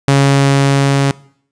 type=tone with level ramp; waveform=sawtooth; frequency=138.59 Hz; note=C#3; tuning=in tune; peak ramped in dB=-3 to -6 dBFS; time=0.08-1.11 s; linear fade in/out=0 ms; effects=noise-tail reverb RT60 0.6 s tail -21 dB re dry + resampled to 22050 Hz